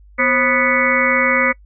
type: harmonic tone with a mistuned harmonic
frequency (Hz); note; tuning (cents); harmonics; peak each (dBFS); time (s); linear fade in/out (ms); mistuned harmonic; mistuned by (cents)
246.9; B3; 0; 1 / 2 / 4 / 5 / 6 / 7 / 8 / 9; -23 / -20 / -27 / -21 / -24 / -27 / -18 / -18; 0.18-1.53; 20; 2; +130
effects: noise-tail reverb RT60 0.1 s tail -25 dB re dry + added 50 Hz sine -42 dBFS peak until 1.65 s